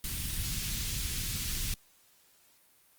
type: band-stop noise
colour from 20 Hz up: pink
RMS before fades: -34 dBFS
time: 0.04-1.74 s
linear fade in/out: 2 ms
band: 140 to 3000 Hz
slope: 12 dB/octave
effects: white hiss -64 dBFS RMS until 2.98 s + Opus 32 kbps